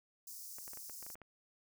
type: high-pass noise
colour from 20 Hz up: white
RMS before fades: -49 dBFS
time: 0.27-1.15 s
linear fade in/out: 5 ms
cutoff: 5000 Hz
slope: 48 dB/octave
type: clicks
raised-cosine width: 0.5 ms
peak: -38 dBFS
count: 10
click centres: 0.585 / 0.679 / 0.734 / 0.773 / 0.897 / 1.027 / 1.065 / 1.102 / 1.155 / 1.217 s
effects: none